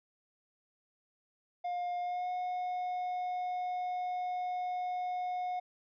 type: tone with pitch glide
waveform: triangle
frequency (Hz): 710 to 725.3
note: F5 to F#5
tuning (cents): +28 to -35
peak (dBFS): -31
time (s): 1.64-5.6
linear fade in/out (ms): 10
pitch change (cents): +37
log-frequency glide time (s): 2-2.3
effects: resampled to 11025 Hz